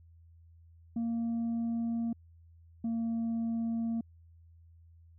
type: tone pair in turn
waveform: sine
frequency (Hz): 231.4 / 229.1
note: A#3 / A#3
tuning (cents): -13 / -30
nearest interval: unison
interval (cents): 17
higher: first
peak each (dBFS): -27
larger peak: neither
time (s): 0.96-2.13 / 2.84-4.01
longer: neither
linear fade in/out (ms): 5
effects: tanh soft clip ceiling -29 dBFS + added 83 Hz sine -55 dBFS peak until 5.18 s